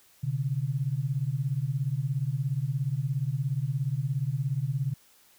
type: beating tone pair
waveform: sine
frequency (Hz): 127.3 / 144.3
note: C3 / D3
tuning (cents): -47 / -30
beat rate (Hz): 17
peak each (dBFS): -29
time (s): 0.23-4.94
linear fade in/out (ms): 10
effects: white hiss -60 dBFS RMS until 5.38 s